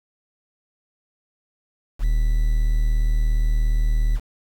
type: tone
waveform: triangle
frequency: 38.59 Hz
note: D#1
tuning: 13 cents flat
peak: -14 dBFS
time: 1.99-4.2 s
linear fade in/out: 50 ms
effects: 7-bit